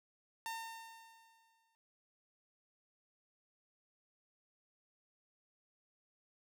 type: tone with exponential decay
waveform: sawtooth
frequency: 908 Hz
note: A#5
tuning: 46 cents flat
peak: -35 dBFS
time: 0.46-1.75 s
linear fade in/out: 0 ms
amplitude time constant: 280 ms
effects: none